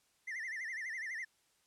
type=tone with vibrato; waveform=triangle; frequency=1923 Hz; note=B6; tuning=47 cents flat; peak=-37 dBFS; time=0.27-1.25 s; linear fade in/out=10 ms; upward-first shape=sine; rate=12 Hz; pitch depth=160 cents each way; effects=white hiss -73 dBFS RMS until 1.66 s + low-pass 10000 Hz 12 dB/octave